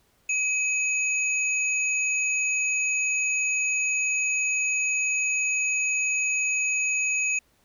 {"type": "tone pair together", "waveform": "sine", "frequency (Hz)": [2538, 6763], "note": ["D#7", "G#8"], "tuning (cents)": [34, 31], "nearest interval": "octave + perfect fourth", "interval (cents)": 1697, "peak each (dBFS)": [-23, -30], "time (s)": [0.29, 7.39], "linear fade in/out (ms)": 5, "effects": ["pink hiss -65 dBFS RMS until 7.64 s"]}